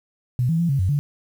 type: tone with pitch steps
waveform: sine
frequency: 124.3 / 163.8 / 170.3 / 138 / 92.9 / 144.6 Hz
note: B2 / E3 / F3 / C#3 / F#2 / D3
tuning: +12 / -11 / -43 / -7 / +7 / -27 cents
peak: -17 dBFS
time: 0.39-0.99 s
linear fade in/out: 0 ms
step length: 100 ms
effects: 8-bit